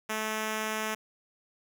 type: tone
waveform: 5% pulse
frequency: 217.3 Hz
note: A3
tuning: 21 cents flat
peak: -19 dBFS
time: 0.09-0.95 s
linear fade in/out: 10 ms
effects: none